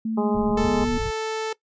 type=tone with pitch glide; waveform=sine; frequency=222.2 to 240.9 Hz; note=A3 to B3; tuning=+17 to -43 cents; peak=-23 dBFS; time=0.05-0.98 s; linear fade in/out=5 ms; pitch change=+140 cents; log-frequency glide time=0.58-0.7 s
type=harmonic tone; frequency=207.7 Hz; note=G#3; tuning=in tune; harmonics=1 / 2 / 3 / 4 / 5 / 6; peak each=-27 / -25 / -33 / -29 / -34 / -39 dBFS; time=0.17-0.85 s; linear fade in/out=10 ms
type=low-pass noise; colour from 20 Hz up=pink; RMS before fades=-31 dBFS; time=0.34-1.11 s; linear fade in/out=10 ms; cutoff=180 Hz; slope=96 dB/octave
type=tone; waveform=sawtooth; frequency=440 Hz; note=A4; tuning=in tune; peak=-21 dBFS; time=0.57-1.53 s; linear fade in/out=5 ms
effects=noise-tail reverb RT60 0.1 s tail -20 dB re dry + resampled to 16000 Hz